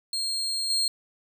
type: tone with level steps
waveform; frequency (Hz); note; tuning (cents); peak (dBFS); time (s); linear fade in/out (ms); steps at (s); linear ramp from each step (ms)
35% pulse; 4230; C8; +18; -25 / -21; 0.13-0.88; 2; 0.7; 2
effects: none